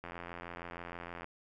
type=click train; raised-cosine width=0.5 ms; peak=-28 dBFS; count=105; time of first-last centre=0.04-1.244 s; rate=86.4 Hz; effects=none